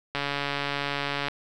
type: click train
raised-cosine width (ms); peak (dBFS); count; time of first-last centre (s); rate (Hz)
0.3; -12; 162; 0.15-1.284; 142
effects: none